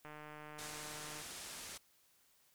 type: click train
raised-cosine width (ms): 0.5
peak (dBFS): -36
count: 177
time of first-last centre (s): 0.05-1.216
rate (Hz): 151
type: low-pass noise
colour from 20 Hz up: white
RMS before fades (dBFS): -49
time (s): 0.58-1.78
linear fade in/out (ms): 10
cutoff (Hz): 10000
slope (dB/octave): 24
effects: white hiss -71 dBFS RMS until 2.54 s